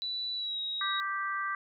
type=tone with pitch glide; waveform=sine; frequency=3961 to 3806 Hz; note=B7 to A#7; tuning=+4 to +35 cents; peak=-32 dBFS; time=0.02-1 s; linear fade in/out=0 ms; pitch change=-69 cents; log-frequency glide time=0.35-0.6 s
type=harmonic tone; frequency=392 Hz; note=G4; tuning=in tune; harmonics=3 / 4 / 5; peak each=-33 / -35 / -39 dBFS; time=0.81-1.55 s; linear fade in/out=2 ms
effects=none